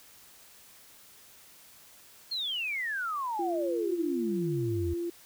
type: exponential sweep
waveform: sine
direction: down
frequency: 4328 to 78 Hz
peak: -30 dBFS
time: 2.31-4.94 s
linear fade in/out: 10 ms
type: tone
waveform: sine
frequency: 343.4 Hz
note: F4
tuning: 29 cents flat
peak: -30 dBFS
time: 3.39-5.1 s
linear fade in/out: 5 ms
effects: white hiss -55 dBFS RMS until 5.25 s